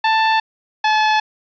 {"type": "tone pair in turn", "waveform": "sawtooth", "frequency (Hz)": [884, 861.3], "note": ["A5", "A5"], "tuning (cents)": [8, -37], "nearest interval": "unison", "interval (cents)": 45, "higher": "first", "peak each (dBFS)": -9, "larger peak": "neither", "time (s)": [[0.04, 0.4], [0.84, 1.2]], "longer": "neither", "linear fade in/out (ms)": 5, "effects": ["resampled to 11025 Hz", "7-bit"]}